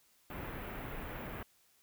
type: band-stop noise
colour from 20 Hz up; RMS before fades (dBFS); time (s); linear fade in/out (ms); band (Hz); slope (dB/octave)
pink; -43; 0.3-1.43; 2; 2500 to 16000; 24
effects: white hiss -69 dBFS RMS until 1.82 s